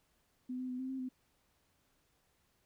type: tone with pitch steps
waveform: sine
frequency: 252.4 / 255.6 / 251.4 / 260.3 / 264.4 / 255.9 Hz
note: B3 / C4 / B3 / C4 / C4 / C4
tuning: +38 / -40 / +31 / -9 / +18 / -38 cents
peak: -37 dBFS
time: 0.49-1.09 s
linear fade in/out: 10 ms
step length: 100 ms
effects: pink hiss -75 dBFS RMS until 2.65 s